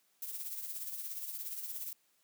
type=noise with tremolo; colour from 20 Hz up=violet; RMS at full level=-39 dBFS; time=0.22-1.93 s; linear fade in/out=2 ms; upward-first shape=triangle; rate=17 Hz; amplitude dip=60%; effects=white hiss -73 dBFS RMS until 2.23 s + high-pass 150 Hz 12 dB/octave